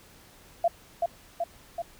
sine tone with echo, 682 Hz, F5, 41 cents flat, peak -19 dBFS, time 0.64-0.68 s, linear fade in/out 5 ms, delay 380 ms, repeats 3, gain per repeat -3 dB, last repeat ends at 1.82 s, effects pink hiss -54 dBFS RMS until 1.99 s

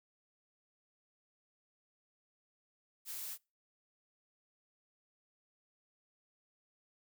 blue noise, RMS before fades -43 dBFS, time 3.05-3.38 s, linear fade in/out 50 ms, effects noise-tail reverb RT60 0.3 s tail -26 dB re dry

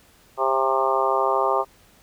harmonic tone with a mistuned harmonic, 133.3 Hz, C3, 33 cents sharp, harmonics 3 / 4 / 5 / 6 / 7 / 8 / 9, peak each -26 / -26 / -26 / -26 / -26 / -26 / -26 dBFS, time 0.37-1.65 s, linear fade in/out 50 ms, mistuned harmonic 7, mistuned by -23 cents, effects pink hiss -55 dBFS RMS until 2.02 s

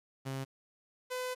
sawtooth tone pair in turn, 134.2 / 504.9 Hz, C3 / B4, +44 / +38 cents, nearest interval octave + major seventh, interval 2294 cents, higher second, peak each -32 / -31 dBFS, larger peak second, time 0.25-0.45 / 1.1-1.35 s, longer second, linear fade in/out 20 ms, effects resampled to 32000 Hz + 10-bit

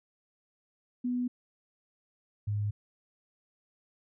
sine tone pair in turn, 246.9 / 103.81 Hz, B3 / G#2, 0 / 0 cents, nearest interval octave + minor third, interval 1500 cents, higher first, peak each -28 dBFS, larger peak neither, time 1.04-1.28 / 2.47-2.71 s, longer neither, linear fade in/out 10 ms, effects none

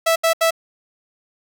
sawtooth tone bursts, 657 Hz, E5, 6 cents flat, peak -10 dBFS, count 3, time 0.06-0.508 s, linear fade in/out 10 ms, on 100 ms, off 74 ms, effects none

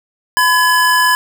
square tone pair together, 1007 / 1693.6 Hz, B5 / G#6, +33 / +33 cents, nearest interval major sixth, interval 900 cents, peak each -13 dBFS, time 0.37-1.15 s, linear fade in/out 0 ms, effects none

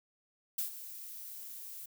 violet noise with ADSR envelope, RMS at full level -33 dBFS, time 0.58-1.86 s, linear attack 7 ms, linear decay 110 ms, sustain -13 dB, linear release 6 ms, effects none

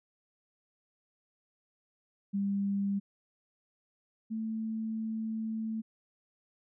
sine tone pair in turn, 199.2 / 221.3 Hz, G3 / A3, +28 / +10 cents, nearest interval major second, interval 182 cents, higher second, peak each -28 / -32 dBFS, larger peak first, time 2.33-3 / 4.3-5.82 s, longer second, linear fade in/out 20 ms, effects none

